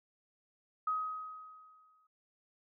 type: tone with exponential decay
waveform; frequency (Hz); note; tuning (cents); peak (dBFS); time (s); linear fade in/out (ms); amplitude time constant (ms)
sine; 1262; D#6; +24; -29; 0.87-2.07; 5; 260
effects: none

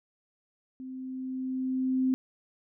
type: tone with level ramp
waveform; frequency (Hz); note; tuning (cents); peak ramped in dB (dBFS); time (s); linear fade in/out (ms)
sine; 259.5; C4; -14; -38 to -22; 0.8-2.14; 0
effects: none

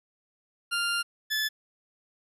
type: tone pair in turn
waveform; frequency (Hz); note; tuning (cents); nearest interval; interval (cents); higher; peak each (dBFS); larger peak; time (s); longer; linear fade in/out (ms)
20% pulse; 1396.9 / 1732.5; F6 / A6; 0 / -27; major third; 373; second; -21; neither; 0.71-1.03 / 1.3-1.49; first; 20
effects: resampled to 32000 Hz

